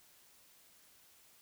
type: silence
effects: white hiss -64 dBFS RMS until 1.41 s